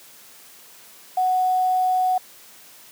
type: tone with quantisation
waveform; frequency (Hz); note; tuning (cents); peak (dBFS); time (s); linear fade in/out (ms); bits
sine; 740; F#5; 0; -17; 1.17-2.18; 5; 7
effects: white hiss -47 dBFS RMS until 2.91 s + high-pass 150 Hz 12 dB/octave